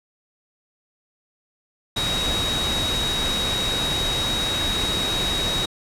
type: tone in noise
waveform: sine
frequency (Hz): 3800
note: A#7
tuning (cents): +33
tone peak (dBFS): -23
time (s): 1.96-5.66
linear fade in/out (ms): 10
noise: pink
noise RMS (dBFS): -26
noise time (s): 1.96-5.66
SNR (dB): 0
effects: low-pass 10000 Hz 12 dB/octave